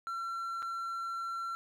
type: tone with dropouts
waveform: triangle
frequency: 1357 Hz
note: E6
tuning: 50 cents sharp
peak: -33 dBFS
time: 0.07-1.55 s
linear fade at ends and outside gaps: 0 ms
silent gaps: 0.622-0.627 s
effects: none